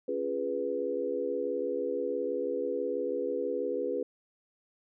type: chord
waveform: sine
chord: C# dominant seventh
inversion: none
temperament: equal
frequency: 277.2 / 349.2 / 415.3 / 493.9 Hz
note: C#4 / E#4 / G#4 / B4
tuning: 0 / 0 / 0 / 0 cents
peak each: -38 / -38 / -34 / -32 dBFS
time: 0.08-4.03 s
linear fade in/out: 5 ms
effects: none